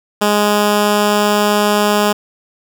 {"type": "tone", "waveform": "10% pulse", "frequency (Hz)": 207.7, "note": "G#3", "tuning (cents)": 0, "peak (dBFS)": -3, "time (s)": [0.21, 2.13], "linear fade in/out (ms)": 10, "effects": []}